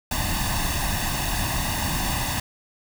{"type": "noise with comb filter", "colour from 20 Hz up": "pink", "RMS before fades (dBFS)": -25, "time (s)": [0.11, 2.4], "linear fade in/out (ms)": 5, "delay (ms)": 1.1, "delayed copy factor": 0.8, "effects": []}